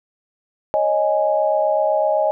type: chord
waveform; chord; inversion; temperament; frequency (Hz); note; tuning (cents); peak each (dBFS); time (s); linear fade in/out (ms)
sine; C# suspended second; none; equal; 554.4 / 622.3 / 830.6; C#5 / D#5 / G#5; 0 / 0 / 0; -22 / -17 / -21; 0.74-2.31; 0
effects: none